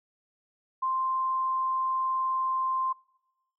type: tone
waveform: sine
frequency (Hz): 1046.5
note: C6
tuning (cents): 0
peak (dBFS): -25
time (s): 0.82-2.93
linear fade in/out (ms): 10
effects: noise-tail reverb RT60 1.0 s tail -25 dB re dry